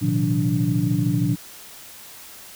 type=tone cluster; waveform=sine; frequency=115.2 / 128.3 / 154.9 / 180.4 / 291.9 Hz; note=A#2 / C3 / D#3 / F#3 / D4; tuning=-20 / -34 / -7 / -44 / -10 cents; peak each=-24 dBFS; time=0.01-1.36 s; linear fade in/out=20 ms; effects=tanh soft clip ceiling -8 dBFS + white hiss -42 dBFS RMS until 2.55 s